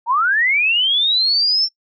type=linear sweep; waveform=sine; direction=up; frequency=885 to 5450 Hz; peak=-13 dBFS; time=0.06-1.69 s; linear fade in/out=50 ms; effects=noise-tail reverb RT60 0.1 s tail -24 dB re dry